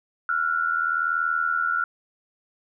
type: tone pair together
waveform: sine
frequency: 1361 / 1441.9 Hz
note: F6 / F#6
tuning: -45 / -45 cents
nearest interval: minor second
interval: 100 cents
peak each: -24 dBFS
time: 0.29-1.84 s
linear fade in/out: 2 ms
effects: none